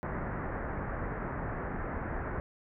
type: low-pass noise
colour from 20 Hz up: pink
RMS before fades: -36 dBFS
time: 0.03-2.4 s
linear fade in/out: 0 ms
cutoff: 1900 Hz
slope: 48 dB/octave
effects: none